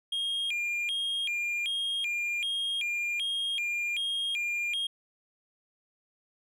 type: tone with vibrato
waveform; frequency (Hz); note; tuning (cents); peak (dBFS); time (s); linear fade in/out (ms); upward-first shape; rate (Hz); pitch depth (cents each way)
triangle; 2794; F7; 0; -27; 0.12-4.87; 5; square; 1.3; 260
effects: none